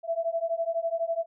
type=beating tone pair; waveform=sine; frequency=659.3 / 671.3 Hz; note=E5 / E5; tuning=0 / +31 cents; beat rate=12 Hz; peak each=-29 dBFS; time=0.03-1.26 s; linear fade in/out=50 ms; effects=none